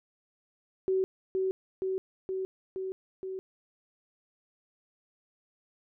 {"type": "tone with echo", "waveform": "sine", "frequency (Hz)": 378.5, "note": "F#4", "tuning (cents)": 39, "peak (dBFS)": -24, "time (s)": [0.88, 1.04], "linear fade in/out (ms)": 0, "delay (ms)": 470, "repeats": 5, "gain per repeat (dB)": -2, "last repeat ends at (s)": 3.39, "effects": []}